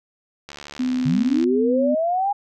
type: click train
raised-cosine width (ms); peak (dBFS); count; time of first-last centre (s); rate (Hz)
0.2; -18; 70; 0.49-1.44; 72.6
type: tone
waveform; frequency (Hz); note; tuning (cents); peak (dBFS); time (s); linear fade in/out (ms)
sine; 253.2; B3; +43; -19; 0.79-1.95; 10
type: linear sweep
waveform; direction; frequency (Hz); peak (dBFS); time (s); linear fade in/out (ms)
sine; up; 135.1 to 824; -18; 1.05-2.33; 10
effects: none